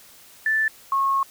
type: tone pair in turn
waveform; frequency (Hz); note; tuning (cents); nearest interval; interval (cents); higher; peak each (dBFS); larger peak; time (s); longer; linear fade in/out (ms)
sine; 1760 / 1090.6; A6 / C#6; 0 / -29; minor sixth; 829; first; -18; neither; 0.46-0.68 / 0.92-1.23; second; 2
effects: white hiss -49 dBFS RMS until 1.3 s